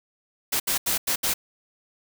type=noise bursts at uneven times; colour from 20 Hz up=white; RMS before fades=-24 dBFS; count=5; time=0.52-0.6 / 0.67-0.78 / 0.86-0.98 / 1.07-1.16 / 1.23-1.34 s; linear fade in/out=10 ms; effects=none